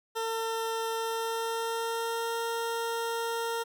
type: tone with pitch glide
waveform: 20% pulse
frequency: 451.9 to 461.4 Hz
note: A4 to A#4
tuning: +46 to -18 cents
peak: -25 dBFS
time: 0.15-3.64 s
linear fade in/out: 20 ms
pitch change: +36 cents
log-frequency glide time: 0.91-2.38 s
effects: none